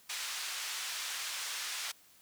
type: band-pass noise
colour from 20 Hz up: white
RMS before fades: -39 dBFS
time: 0.09-1.92 s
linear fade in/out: 10 ms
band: 1200 to 6300 Hz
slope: 12 dB/octave
effects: white hiss -62 dBFS RMS until 2.21 s